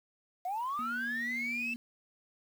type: linear sweep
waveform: sine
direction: up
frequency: 700 to 2670 Hz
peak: -31 dBFS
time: 0.45-1.74 s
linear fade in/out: 5 ms
type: tone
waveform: sine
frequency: 238.2 Hz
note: A#3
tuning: 38 cents sharp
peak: -38 dBFS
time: 0.79-1.76 s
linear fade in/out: 0 ms
effects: tanh soft clip ceiling -29 dBFS + 9-bit